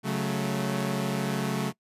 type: chord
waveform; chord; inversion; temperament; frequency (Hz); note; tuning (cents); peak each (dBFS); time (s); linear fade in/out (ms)
sawtooth; F# minor; second; equal with one note detuned; 138.59 / 185 / 218; C#3 / F#3 / A3; 0 / 0 / -16; -27; 0.03-1.73; 50
effects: noise-tail reverb RT60 0.1 s tail -23 dB re dry + resampled to 32000 Hz